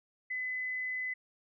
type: tone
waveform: sine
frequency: 2015 Hz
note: B6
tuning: 34 cents sharp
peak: -33 dBFS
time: 0.3-1.14 s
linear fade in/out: 10 ms
effects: none